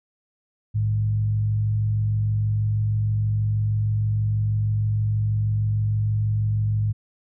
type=tone with frequency modulation; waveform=sine; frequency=106.6 Hz; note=G#2; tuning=46 cents sharp; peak=-19 dBFS; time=0.74-6.93 s; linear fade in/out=20 ms; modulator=46.3 Hz; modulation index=0.39; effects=none